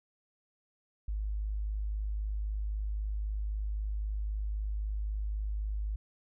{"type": "tone", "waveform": "sine", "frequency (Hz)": 51.91, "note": "G#1", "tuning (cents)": 0, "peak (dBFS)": -31, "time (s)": [1.08, 5.96], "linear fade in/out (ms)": 5, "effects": []}